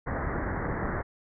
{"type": "low-pass noise", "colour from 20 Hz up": "pink", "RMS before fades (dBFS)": -31, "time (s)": [0.06, 1.03], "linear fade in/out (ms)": 20, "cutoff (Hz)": 2000, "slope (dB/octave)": 96, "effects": []}